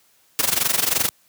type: noise with amplitude modulation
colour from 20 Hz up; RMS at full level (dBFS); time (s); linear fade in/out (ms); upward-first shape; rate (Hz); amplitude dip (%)
white; -17; 0.39-1.09; 0; sine; 23; 85
effects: white hiss -59 dBFS RMS until 1.28 s + high-pass 80 Hz 12 dB/octave